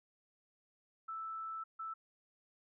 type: tone bursts at uneven times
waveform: sine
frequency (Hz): 1318.5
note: E6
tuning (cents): 0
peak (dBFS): -40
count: 2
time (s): 1.08-1.64 / 1.79-1.94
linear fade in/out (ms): 10
effects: none